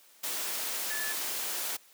sine tone in noise, 1729 Hz, A6, 31 cents flat, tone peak -35 dBFS, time 0.9-1.13 s, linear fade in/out 10 ms, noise white, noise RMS -34 dBFS, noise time 0.23-1.77 s, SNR -4 dB, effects white hiss -59 dBFS RMS until 1.93 s + high-pass 300 Hz 12 dB/octave

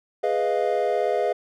triangle chord, F half-diminished seventh, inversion first, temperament equal, 415.3 / 493.9 / 622.3 / 698.5 Hz, Ab4 / Cb5 / Eb5 / F5, 0 / 0 / 0 / 0 cents, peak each -24 dBFS, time 0.23-1.33 s, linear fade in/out 10 ms, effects none

